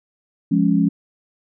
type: chord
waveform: sine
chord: Db major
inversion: first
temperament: equal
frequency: 174.61 / 207.7 / 277.2 Hz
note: F3 / Ab3 / Db4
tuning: 0 / 0 / 0 cents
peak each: -18 dBFS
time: 0.51-0.89 s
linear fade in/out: 10 ms
effects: none